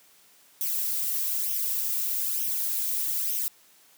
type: noise with flanger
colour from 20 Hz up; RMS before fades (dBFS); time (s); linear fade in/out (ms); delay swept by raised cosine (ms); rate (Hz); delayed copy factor
violet; -28; 0.61-3.48; 0; 0.33 to 2.53; 1.1; +0.6
effects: white hiss -58 dBFS RMS until 3.97 s + high-pass 150 Hz 12 dB/octave